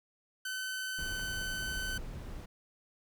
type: tone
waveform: sawtooth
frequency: 1521 Hz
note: F#6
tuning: 47 cents sharp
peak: -32 dBFS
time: 0.45-1.98 s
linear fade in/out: 5 ms
type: noise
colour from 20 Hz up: brown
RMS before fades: -42 dBFS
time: 0.98-2.46 s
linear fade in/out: 10 ms
type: clicks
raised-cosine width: 0.5 ms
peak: -34 / -39 dBFS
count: 2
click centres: 1.196 / 1.211 s
effects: none